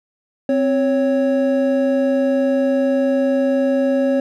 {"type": "tone pair together", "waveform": "triangle", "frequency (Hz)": [261.6, 554.3], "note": ["C4", "C#5"], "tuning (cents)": [0, 0], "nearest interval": "octave + minor second", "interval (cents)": 1300, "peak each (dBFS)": -15, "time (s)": [0.49, 4.2], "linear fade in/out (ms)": 2, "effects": []}